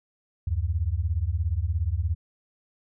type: beating tone pair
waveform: sine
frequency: 74.5 / 91.5 Hz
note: D2 / F#2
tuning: +25 / -19 cents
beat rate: 17 Hz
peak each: -26 dBFS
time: 0.47-2.15 s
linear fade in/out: 5 ms
effects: none